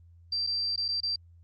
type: tone with dropouts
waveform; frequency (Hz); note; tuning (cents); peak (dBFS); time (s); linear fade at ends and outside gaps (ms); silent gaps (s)
sine; 4699; D8; 0; -27; 0.32-1.16; 5; 0.467-0.471 / 0.761-0.776 / 0.882-0.886 / 1.005-1.031
effects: added 85 Hz sine -52 dBFS peak until 1.43 s + Opus 32 kbps